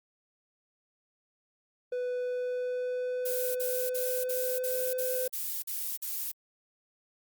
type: tone with pitch glide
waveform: triangle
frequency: 496.4 to 508.6 Hz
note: B4 to C5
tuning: +9 to -49 cents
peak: -28 dBFS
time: 1.92-5.28 s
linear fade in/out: 5 ms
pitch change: +42 cents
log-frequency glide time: 2.14-4.89 s
type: noise bursts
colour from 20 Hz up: violet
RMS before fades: -34 dBFS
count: 9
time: 3.25-6.318 s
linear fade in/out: 10 ms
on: 300 ms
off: 46 ms
effects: Opus 48 kbps